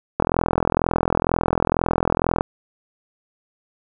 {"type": "click train", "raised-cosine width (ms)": 1, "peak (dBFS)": -3, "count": 94, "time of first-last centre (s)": [0.2, 2.409], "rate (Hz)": 42.1, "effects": []}